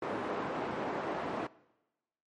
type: band-pass noise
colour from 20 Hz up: pink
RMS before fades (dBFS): -36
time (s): 0.02-1.47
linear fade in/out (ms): 5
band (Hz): 290 to 1200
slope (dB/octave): 12
effects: noise-tail reverb RT60 1.0 s tail -21 dB re dry + MP3 48 kbps